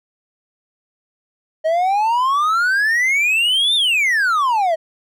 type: exponential two-way sweep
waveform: triangle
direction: up then down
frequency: 622.3 to 3670 to 622.3 Hz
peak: -12 dBFS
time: 1.64-4.76 s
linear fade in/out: 20 ms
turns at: 3.75 s
effects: none